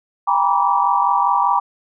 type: tone cluster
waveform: sine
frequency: 801 / 942 / 987 / 1158 Hz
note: G5 / A#5 / B5 / D6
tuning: +37 / +18 / -1 / -25 cents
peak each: -19 dBFS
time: 0.27-1.6 s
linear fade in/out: 10 ms
effects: none